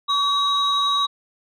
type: tone pair together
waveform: sine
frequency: 1133 / 3822 Hz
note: C#6 / A#7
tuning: +37 / +43 cents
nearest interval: octave + major sixth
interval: 2106 cents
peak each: -19 / -19 dBFS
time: 0.08-1.07 s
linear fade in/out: 20 ms
effects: tanh soft clip ceiling -12 dBFS